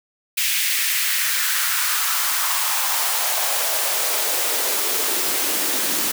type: noise with high-pass filter sweep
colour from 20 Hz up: white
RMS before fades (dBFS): -21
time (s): 0.37-6.12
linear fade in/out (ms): 10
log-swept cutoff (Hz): 2400 to 240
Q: 2.2
effects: none